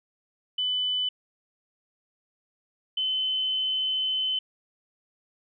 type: tone pair in turn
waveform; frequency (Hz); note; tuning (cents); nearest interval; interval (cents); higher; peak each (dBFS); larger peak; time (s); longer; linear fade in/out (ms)
sine; 3000 / 3047; F#7 / G7; +23 / -50; unison; 27; second; -24; neither; 0.58-1.09 / 2.97-4.39; second; 5
effects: none